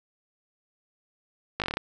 slowing click train, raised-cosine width 0.3 ms, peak -11 dBFS, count 8, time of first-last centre 1.6-1.771 s, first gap 18 ms, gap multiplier 1.1, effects none

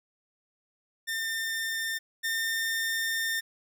sawtooth tone pair in turn, 1804 / 1811 Hz, A6 / A6, +43 / +49 cents, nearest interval unison, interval 6 cents, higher second, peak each -26 / -24 dBFS, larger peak second, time 1.07-1.99 / 2.23-3.41 s, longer second, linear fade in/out 20 ms, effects none

